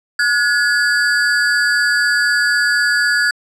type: ring-modulated tone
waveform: square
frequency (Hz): 1568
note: G6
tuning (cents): 0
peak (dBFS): -10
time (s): 0.19-3.31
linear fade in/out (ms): 5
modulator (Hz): 122
effects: low-pass 8000 Hz 12 dB/octave